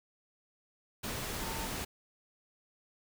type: tone in noise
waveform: sine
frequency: 900 Hz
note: A5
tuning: 39 cents sharp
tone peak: -44 dBFS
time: 1.41-1.67 s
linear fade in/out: 10 ms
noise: pink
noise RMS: -38 dBFS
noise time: 1.03-1.85 s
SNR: -9 dB
effects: none